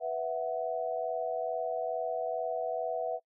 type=chord; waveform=sine; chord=B suspended fourth; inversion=none; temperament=just; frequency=493.9 / 658.5 / 740.8 Hz; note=B4 / E5 / F#5; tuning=0 / -2 / +2 cents; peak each=-36 / -33 / -36 dBFS; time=0-3.2 s; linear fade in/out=50 ms; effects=noise-tail reverb RT60 0.1 s tail -26 dB re dry